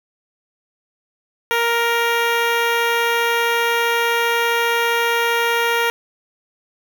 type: tone with notch filter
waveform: 10% pulse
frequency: 467.6 Hz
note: A#4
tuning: 5 cents sharp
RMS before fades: -18 dBFS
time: 1.51-5.9 s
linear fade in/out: 0 ms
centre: 7700 Hz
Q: 1.1
effects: none